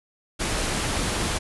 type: low-pass noise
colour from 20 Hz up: pink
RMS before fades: -26 dBFS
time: 0.39-1.39 s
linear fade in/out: 20 ms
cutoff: 11000 Hz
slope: 96 dB/octave
effects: none